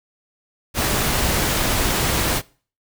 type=noise; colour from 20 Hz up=pink; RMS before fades=-20 dBFS; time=0.74-2.42 s; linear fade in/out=50 ms; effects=noise-tail reverb RT60 0.4 s tail -22 dB re dry